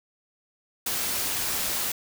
white noise, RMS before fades -28 dBFS, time 0.86-1.92 s, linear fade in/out 5 ms, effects none

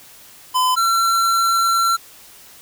square tone pair in turn, 1015 / 1354.9 Hz, B5 / E6, +47 / +47 cents, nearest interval perfect fourth, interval 500 cents, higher second, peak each -15 dBFS, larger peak neither, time 0.54-0.76 / 0.76-1.97 s, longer second, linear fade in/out 20 ms, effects white hiss -44 dBFS RMS until 2.61 s

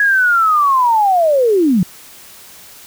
sine linear sweep, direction down, 1680 to 164.81 Hz, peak -9 dBFS, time 0-1.83 s, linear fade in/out 2 ms, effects white hiss -39 dBFS RMS until 2.86 s

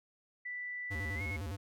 sine tone with pitch glide, 1975.5 to 2179 Hz, B6 to C#7, 0 to -30 cents, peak -38 dBFS, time 0.45-1.37 s, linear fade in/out 10 ms, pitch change +170 cents, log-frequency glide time 1.15-1.22 s
square tone with vibrato, 87.31 Hz, F2, in tune, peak -38 dBFS, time 0.9-1.57 s, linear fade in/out 20 ms, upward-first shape square, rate 9.8 Hz, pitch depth 220 cents each way
effects none

